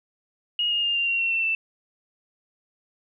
sine tone with pitch steps, 2875 / 2844 / 2813 / 2782 / 2752 / 2721 / 2692 / 2662 Hz, F7 / F7 / F7 / F7 / F7 / F7 / E7 / E7, +50 / +31 / +12 / -7 / -26 / -46 / +36 / +16 cents, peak -21 dBFS, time 0.59-1.55 s, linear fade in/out 2 ms, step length 120 ms, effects none

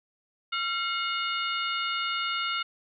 harmonic tone with a mistuned harmonic, 720 Hz, F#5, 47 cents flat, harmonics 2 / 3 / 4 / 5 / 6, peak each -30 / -35 / -33 / -37 / -41 dBFS, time 0.52-2.63 s, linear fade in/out 10 ms, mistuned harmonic 2, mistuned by -86 cents, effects none

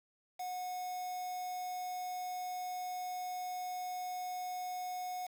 triangle tone with quantisation, 730 Hz, F#5, 24 cents flat, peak -36 dBFS, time 0.39-5.27 s, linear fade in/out 10 ms, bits 8, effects none

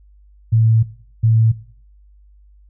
sine tone bursts at uneven times, 112.1 Hz, A2, 33 cents sharp, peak -10 dBFS, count 2, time 0.52-0.83 / 1.23-1.52 s, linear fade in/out 10 ms, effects noise-tail reverb RT60 0.5 s tail -17 dB re dry + added 50 Hz sine -45 dBFS peak until 2.69 s

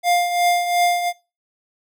square tone with tremolo, 703 Hz, F5, 11 cents sharp, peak -14 dBFS, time 0.03-1.13 s, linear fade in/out 50 ms, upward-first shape triangle, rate 2.8 Hz, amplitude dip 65%, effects noise-tail reverb RT60 0.3 s tail -22 dB re dry

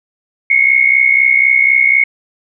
sine tone pair together, 2153 / 2217 Hz, C7 / C#7, +49 / 0 cents, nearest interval minor second, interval 51 cents, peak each -10 dBFS, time 0.5-2.04 s, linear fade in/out 5 ms, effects none

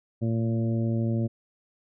harmonic tone with a mistuned harmonic, 113.8 Hz, A#2, 41 cents flat, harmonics 1 / 2 / 3 / 4 / 5 / 6, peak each -25 / -28 / -34 / -43 / -38 / -49 dBFS, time 0.21-1.28 s, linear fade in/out 20 ms, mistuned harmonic 1, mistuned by +20 cents, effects none

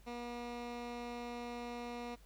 15% pulse tone with low-pass filter, 240 Hz, B3, 49 cents flat, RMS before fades -44 dBFS, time 0.06-2.16 s, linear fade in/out 20 ms, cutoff 4900 Hz, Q 0.72, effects added 50 Hz sine -59 dBFS peak until 2.25 s + pink hiss -67 dBFS RMS until 2.25 s

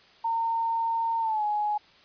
sine tone with pitch glide, 914 to 838.1 Hz, A#5 to G#5, -34 to +16 cents, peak -24 dBFS, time 0.24-1.78 s, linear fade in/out 10 ms, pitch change -150 cents, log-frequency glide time 1.2-1.44 s, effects white hiss -56 dBFS RMS until 2.04 s + resampled to 11025 Hz

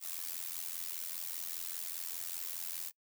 blue noise with amplitude modulation, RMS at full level -37 dBFS, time 0-2.92 s, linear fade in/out 50 ms, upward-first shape sine, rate 85 Hz, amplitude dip 90%, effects noise-tail reverb RT60 0.1 s tail -24 dB re dry

